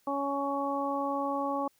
harmonic tone, 279.4 Hz, C#4, 14 cents sharp, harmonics 1 / 2 / 3 / 4, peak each -34 / -34 / -34 / -34 dBFS, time 0.07-1.68 s, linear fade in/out 5 ms, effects white hiss -69 dBFS RMS until 1.79 s

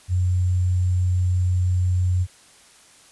sine tone with sample-and-hold, 90.6 Hz, F#2, 36 cents flat, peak -17 dBFS, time 0.08-2.27 s, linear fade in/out 50 ms, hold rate 7350 Hz, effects white hiss -51 dBFS RMS until 3.11 s + resampled to 24000 Hz

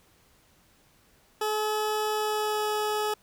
20% pulse tone with pitch glide, 427.6 to 424.4 Hz, A4 to G#4, -49 to +38 cents, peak -21 dBFS, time 1.41-3.14 s, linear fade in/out 5 ms, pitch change -13 cents, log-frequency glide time 2.12-2.68 s, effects pink hiss -62 dBFS RMS until 3.22 s

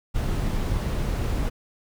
brown noise, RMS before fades -25 dBFS, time 0.14-1.5 s, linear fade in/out 20 ms, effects none

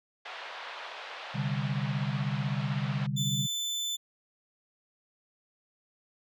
pink band-pass noise, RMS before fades -42 dBFS, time 0.25-3.07 s, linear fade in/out 10 ms, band 620 to 3800 Hz, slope 24 dB/octave
sine chord, C suspended second, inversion none, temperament equal with one note detuned, 130.81 / 146.83 / 197.48 Hz, C3 / D3 / G3, 0 / 0 / +13 cents, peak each -32 / -32 / -35 dBFS, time 1.34-3.47 s, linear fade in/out 20 ms
30% pulse tone, 3520 Hz, A7, in tune, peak -28 dBFS, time 3.16-3.97 s, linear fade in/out 20 ms
effects none

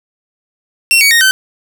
sawtooth tone with pitch steps, 2721 / 2249 / 1858.5 / 1536 Hz, F7 / C#7 / A#6 / G6, -46 / +24 / -6 / -36 cents, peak -3 dBFS, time 0.91-1.31 s, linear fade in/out 0 ms, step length 100 ms, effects 7-bit

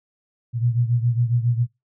sine beating tone pair, 117.8 / 125.1 Hz, A#2 / B2, +19 / +23 cents, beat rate 7.3 Hz, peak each -19 / -23 dBFS, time 0.53-1.67 s, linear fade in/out 50 ms, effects noise-tail reverb RT60 0.2 s tail -21 dB re dry

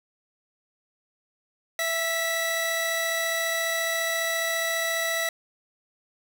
sawtooth tone pair together, 663.2 / 1955 Hz, E5 / B6, +10 / -18 cents, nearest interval octave + perfect fifth, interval 1872 cents, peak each -25 / -23 dBFS, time 1.79-5.29 s, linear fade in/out 2 ms, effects none

